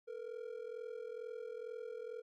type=ring-modulated tone; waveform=triangle; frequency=466.2 Hz; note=A#4; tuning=in tune; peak=-38 dBFS; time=0.07-2.22 s; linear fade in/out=20 ms; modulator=21.1 Hz; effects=none